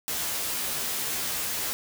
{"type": "noise with comb filter", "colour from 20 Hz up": "white", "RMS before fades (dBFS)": -30, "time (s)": [0.08, 1.73], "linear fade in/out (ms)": 0, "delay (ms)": 13, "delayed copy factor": 0.9, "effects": []}